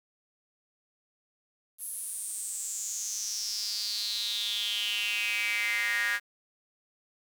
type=tone with high-pass filter sweep; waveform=square; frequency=109.7 Hz; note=A2; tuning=5 cents flat; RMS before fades=-32 dBFS; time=1.78-6.2 s; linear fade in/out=50 ms; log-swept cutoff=11000 to 1700 Hz; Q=7.3; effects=9-bit